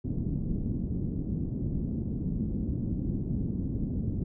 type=low-pass noise; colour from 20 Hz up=white; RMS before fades=-31 dBFS; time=0.04-4.24 s; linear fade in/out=10 ms; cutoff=250 Hz; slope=24 dB/octave; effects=none